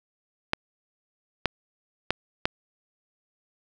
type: clicks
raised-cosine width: 0.3 ms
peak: -6 dBFS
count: 4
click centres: 0.534 / 1.457 / 2.106 / 2.455 s
effects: none